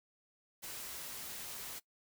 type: noise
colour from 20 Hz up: white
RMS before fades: -45 dBFS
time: 0.62-1.8 s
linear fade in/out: 20 ms
effects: noise-tail reverb RT60 0.1 s tail -20 dB re dry